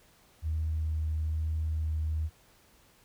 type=tone with vibrato; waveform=sine; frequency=78.5 Hz; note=D#2; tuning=16 cents sharp; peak=-27 dBFS; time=0.42-2.3 s; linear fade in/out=50 ms; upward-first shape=triangle; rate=1.1 Hz; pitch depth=11 cents each way; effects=tanh soft clip ceiling -23 dBFS + pink hiss -62 dBFS RMS until 3.04 s